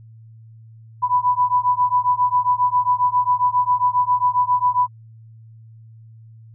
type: beating tone pair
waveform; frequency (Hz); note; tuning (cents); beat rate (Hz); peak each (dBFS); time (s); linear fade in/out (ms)
sine; 987.8 / 995.2; B5 / B5; 0 / +13; 7.4; -18; 1.02-4.88; 20
effects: added 112 Hz sine -41 dBFS peak until 6.54 s